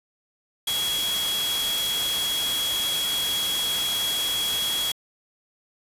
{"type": "tone in noise", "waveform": "sine", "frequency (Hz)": 3326, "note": "G#7", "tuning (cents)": 2, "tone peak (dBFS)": -24, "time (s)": [0.67, 4.92], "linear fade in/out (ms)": 5, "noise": "white", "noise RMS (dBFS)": -29, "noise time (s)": [0.67, 4.92], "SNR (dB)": 2, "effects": ["resampled to 32000 Hz"]}